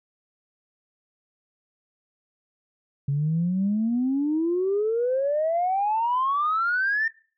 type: exponential sweep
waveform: sine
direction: up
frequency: 137.1 to 1823 Hz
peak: -20 dBFS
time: 3.08-7.08 s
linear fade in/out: 5 ms
effects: noise-tail reverb RT60 0.4 s tail -22 dB re dry + tanh soft clip ceiling -16 dBFS